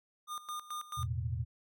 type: tone with tremolo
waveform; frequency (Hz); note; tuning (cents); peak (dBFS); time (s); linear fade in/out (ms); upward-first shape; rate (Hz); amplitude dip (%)
square; 1214; D#6; -43; -38; 0.27-1.07; 50; square; 4.6; 80
type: chord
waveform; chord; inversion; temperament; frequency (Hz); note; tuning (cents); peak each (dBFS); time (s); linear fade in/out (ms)
sine; E suspended fourth; none; just; 82.41 / 109.88 / 123.61; E2 / A2 / B2; 0 / -2 / +2; -37; 0.97-1.45; 20
effects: none